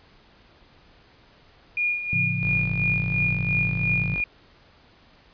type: tone with tremolo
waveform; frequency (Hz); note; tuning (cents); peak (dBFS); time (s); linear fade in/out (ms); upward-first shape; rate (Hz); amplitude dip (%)
sine; 2431; D#7; -41; -20; 1.77-4.24; 2; sine; 2.9; 65
type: chord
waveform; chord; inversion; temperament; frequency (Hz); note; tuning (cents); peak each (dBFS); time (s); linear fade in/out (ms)
sine; A augmented; none; just; 110 / 137.5 / 171.88; A2 / C#3 / E#3; 0 / -14 / -27; -29; 2.13-4.16; 0
type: tone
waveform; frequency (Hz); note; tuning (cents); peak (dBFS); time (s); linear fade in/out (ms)
sawtooth; 49.14; G1; +5; -30; 2.42-4.22; 10
effects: pink hiss -55 dBFS RMS until 5.33 s + resampled to 11025 Hz